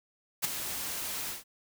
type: noise with ADSR envelope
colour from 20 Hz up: white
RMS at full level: -26 dBFS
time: 0.42-1.44 s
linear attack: 27 ms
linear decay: 10 ms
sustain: -10 dB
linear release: 150 ms
effects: none